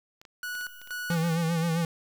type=clicks; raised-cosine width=0.2 ms; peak=-31 dBFS; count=7; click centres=0.215 / 0.252 / 0.552 / 0.611 / 0.816 / 0.874 / 0.908 s
type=tone with tremolo; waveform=45% pulse; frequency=1470 Hz; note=F#6; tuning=12 cents flat; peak=-32 dBFS; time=0.43-1.35 s; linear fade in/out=2 ms; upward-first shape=square; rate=2.1 Hz; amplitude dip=80%
type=tone with vibrato; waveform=square; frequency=166.1 Hz; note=E3; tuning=13 cents sharp; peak=-25 dBFS; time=1.1-1.85 s; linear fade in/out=2 ms; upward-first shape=sine; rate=7.6 Hz; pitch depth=58 cents each way
effects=8-bit